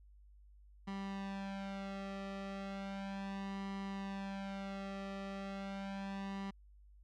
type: tone with flanger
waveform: sawtooth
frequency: 196 Hz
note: G3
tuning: in tune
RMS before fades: -43 dBFS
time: 0.87-6.51 s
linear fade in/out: 10 ms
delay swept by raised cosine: 1 to 1.59 ms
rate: 0.35 Hz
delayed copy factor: +1
effects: added 50 Hz sine -58 dBFS peak until 7.03 s + low-pass 4000 Hz 12 dB/octave